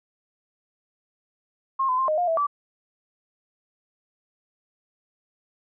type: tone with pitch steps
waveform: sine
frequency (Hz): 1071 / 1017 / 1055 / 618 / 709 / 655 / 1157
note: C6 / C6 / C6 / D#5 / F5 / E5 / D6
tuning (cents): +40 / -50 / +14 / -12 / +26 / -11 / -26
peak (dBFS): -20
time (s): 1.79-2.469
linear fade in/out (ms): 10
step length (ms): 97
effects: none